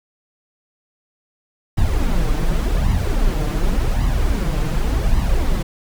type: noise with flanger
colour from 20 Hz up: brown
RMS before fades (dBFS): -17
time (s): 1.77-5.63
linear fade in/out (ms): 10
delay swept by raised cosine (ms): 1 to 6.7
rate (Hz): 0.88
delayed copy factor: +0.65
effects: none